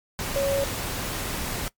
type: tone in noise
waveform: sine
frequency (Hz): 554.4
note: C#5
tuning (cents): 0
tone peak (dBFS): -21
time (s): 0.36-0.64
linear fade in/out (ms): 0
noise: pink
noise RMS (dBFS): -30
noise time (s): 0.19-1.68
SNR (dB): +6
effects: noise-tail reverb RT60 0.1 s tail -20 dB re dry + MP3 96 kbps